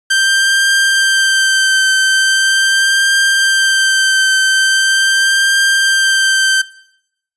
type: tone with vibrato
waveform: sawtooth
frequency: 1568 Hz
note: G6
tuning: in tune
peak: -6 dBFS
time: 0.1-6.62 s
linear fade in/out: 10 ms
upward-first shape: triangle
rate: 0.41 Hz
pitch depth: 22 cents each way
effects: noise-tail reverb RT60 0.8 s tail -21 dB re dry + resampled to 24000 Hz